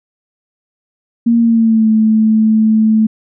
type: tone with pitch glide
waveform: sine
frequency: 233.1 to 218.7 Hz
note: A#3 to A3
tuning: 0 to -10 cents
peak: -7 dBFS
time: 1.26-3.07 s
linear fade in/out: 10 ms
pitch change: -110 cents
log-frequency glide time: 1.38-1.89 s
effects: none